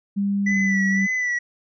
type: tone with pitch glide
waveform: sine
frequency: 200 to 193.97 Hz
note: G3 to G3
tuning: +35 to -18 cents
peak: -19 dBFS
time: 0.16-1.07 s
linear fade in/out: 20 ms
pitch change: -53 cents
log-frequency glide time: 0.49-0.59 s
type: tone with vibrato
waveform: triangle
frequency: 1975.5 Hz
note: B6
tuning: in tune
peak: -19 dBFS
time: 0.46-1.39 s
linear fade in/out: 10 ms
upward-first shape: sine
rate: 1.9 Hz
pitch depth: 41 cents each way
effects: resampled to 16000 Hz